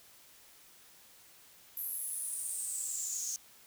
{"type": "noise with high-pass filter sweep", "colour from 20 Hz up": "pink", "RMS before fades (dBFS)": -38, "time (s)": [1.77, 3.36], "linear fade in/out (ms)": 0, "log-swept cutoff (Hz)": [12000, 6300], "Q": 9.6, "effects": ["white hiss -59 dBFS RMS until 3.66 s"]}